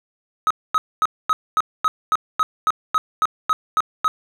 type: tone bursts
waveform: triangle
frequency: 1272 Hz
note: D#6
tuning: 38 cents sharp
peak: -12 dBFS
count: 14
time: 0.47-4.08 s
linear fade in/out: 0 ms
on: 35 ms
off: 240 ms
effects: none